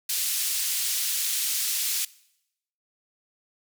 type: band-pass noise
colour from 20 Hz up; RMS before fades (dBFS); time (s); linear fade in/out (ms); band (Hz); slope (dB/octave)
white; -27; 0.09-2.05; 5; 3000 to 15000; 12
effects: noise-tail reverb RT60 0.8 s tail -21 dB re dry